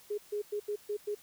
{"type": "tone bursts at uneven times", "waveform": "sine", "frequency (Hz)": 415.3, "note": "G#4", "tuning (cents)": 0, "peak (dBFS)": -31, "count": 6, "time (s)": [[0.1, 0.18], [0.32, 0.42], [0.52, 0.6], [0.68, 0.76], [0.89, 0.97], [1.07, 1.15]], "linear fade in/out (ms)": 10, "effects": ["white hiss -58 dBFS RMS until 1.22 s"]}